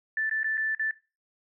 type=tone with dropouts; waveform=sine; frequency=1760 Hz; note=A6; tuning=in tune; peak=-25 dBFS; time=0.17-0.91 s; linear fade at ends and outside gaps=2 ms; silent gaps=0.296-0.311 / 0.432-0.443 / 0.572-0.577 / 0.749-0.795 s; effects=noise-tail reverb RT60 0.3 s tail -19 dB re dry